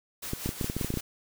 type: noise with tremolo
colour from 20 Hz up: white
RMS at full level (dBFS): -37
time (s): 0.22-1.01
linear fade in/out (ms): 10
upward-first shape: sine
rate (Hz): 5.3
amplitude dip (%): 50
type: clicks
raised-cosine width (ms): 3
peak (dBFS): -17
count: 12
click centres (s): 0.334 / 0.46 / 0.491 / 0.612 / 0.644 / 0.699 / 0.766 / 0.812 / 0.846 / 0.904 / 0.94 / 0.973
effects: none